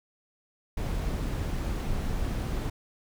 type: noise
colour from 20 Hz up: brown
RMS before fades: -30 dBFS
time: 0.77-2.7 s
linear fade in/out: 5 ms
effects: none